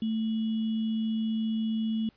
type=tone with sample-and-hold; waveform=sine; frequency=221.3 Hz; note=A3; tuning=10 cents sharp; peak=-26 dBFS; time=0.02-2.09 s; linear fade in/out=2 ms; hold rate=3150 Hz; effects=pink hiss -65 dBFS RMS until 2.16 s + resampled to 11025 Hz